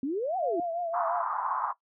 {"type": "exponential two-way sweep", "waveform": "sine", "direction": "up then down", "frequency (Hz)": [254.7, 784, 313.4], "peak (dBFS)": -27, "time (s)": [0.03, 0.6], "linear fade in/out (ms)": 2, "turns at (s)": 0.37}
{"type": "tone with vibrato", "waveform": "sine", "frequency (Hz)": 684, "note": "F5", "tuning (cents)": -36, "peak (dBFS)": -29, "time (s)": [0.41, 1.23], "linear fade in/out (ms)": 20, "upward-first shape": "triangle", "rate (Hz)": 5.7, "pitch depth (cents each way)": 81}
{"type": "band-pass noise", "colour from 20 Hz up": "white", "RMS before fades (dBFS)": -31, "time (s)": [0.93, 1.73], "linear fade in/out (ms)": 20, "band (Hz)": [820, 1200], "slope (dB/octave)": 48}
{"effects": ["noise-tail reverb RT60 0.1 s tail -17 dB re dry"]}